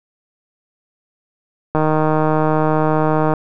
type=click train; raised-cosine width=1 ms; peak=-3 dBFS; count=247; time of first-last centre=1.75-3.337 s; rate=155 Hz; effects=none